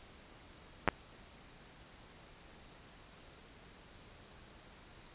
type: clicks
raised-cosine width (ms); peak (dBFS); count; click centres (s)
0.5; -12; 2; 0.877 / 0.887
effects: pink hiss -57 dBFS RMS until 5.14 s + resampled to 8000 Hz